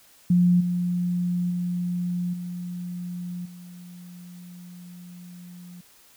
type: tone with level steps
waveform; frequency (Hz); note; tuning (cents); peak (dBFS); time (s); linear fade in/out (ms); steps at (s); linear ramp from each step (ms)
sine; 177.2; F3; +25; -15 / -22 / -24 / -30 / -40; 0.3-5.81; 5; 0.6 / 1.5 / 2.33 / 3.45; 10
effects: white hiss -55 dBFS RMS until 6.16 s